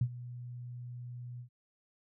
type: tone with ADSR envelope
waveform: sine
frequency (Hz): 122.3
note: B2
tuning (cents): -16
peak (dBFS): -24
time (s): 0.01-1.49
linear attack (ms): 4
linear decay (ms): 65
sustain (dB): -17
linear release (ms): 93
effects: none